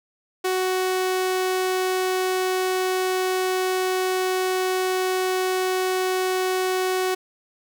sawtooth tone, 371.8 Hz, F#4, 8 cents sharp, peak -17 dBFS, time 0.44-7.15 s, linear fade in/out 10 ms, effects none

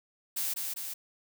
blue noise with echo, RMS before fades -32 dBFS, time 0.36-0.54 s, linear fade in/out 10 ms, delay 200 ms, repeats 2, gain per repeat -3 dB, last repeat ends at 0.94 s, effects none

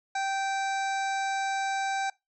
harmonic tone, 780 Hz, G5, 9 cents flat, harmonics 1 / 2 / 3 / 5 / 6 / 7 / 8 / 9 / 10, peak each -28 / -34 / -39 / -42 / -50 / -49 / -46 / -53 / -49 dBFS, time 0.15-2.1 s, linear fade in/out 5 ms, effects noise-tail reverb RT60 0.2 s tail -22 dB re dry

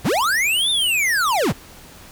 square linear two-way sweep, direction up then down, 58.27 to 3652 to 58.27 Hz, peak -17 dBFS, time 0.04-1.53 s, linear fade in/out 20 ms, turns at 0.7 s, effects pink hiss -43 dBFS RMS until 2.11 s

